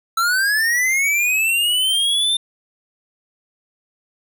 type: linear sweep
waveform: square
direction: up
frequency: 1318.5 to 3609 Hz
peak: -16 dBFS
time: 0.17-2.37 s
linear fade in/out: 5 ms
effects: none